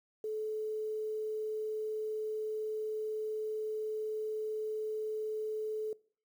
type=tone with quantisation; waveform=sine; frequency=432.1 Hz; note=A4; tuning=31 cents flat; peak=-34 dBFS; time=0.24-5.93 s; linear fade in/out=2 ms; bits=10; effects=noise-tail reverb RT60 0.5 s tail -22 dB re dry